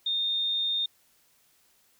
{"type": "tone", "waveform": "sine", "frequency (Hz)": 3652, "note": "A#7", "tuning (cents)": -36, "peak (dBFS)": -25, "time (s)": [0.06, 0.86], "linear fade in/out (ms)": 5, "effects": ["white hiss -65 dBFS RMS until 1.99 s"]}